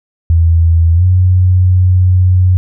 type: tone with pitch glide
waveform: sine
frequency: 83 to 91.56 Hz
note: E2 to F#2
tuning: +12 to -18 cents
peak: -5 dBFS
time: 0.3-2.57 s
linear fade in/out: 0 ms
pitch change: +170 cents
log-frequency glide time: 0.94-1.04 s
effects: none